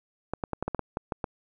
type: clicks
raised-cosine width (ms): 1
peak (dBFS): -15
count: 10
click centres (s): 0.336 / 0.438 / 0.533 / 0.626 / 0.68 / 0.747 / 0.793 / 0.971 / 1.122 / 1.242
effects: none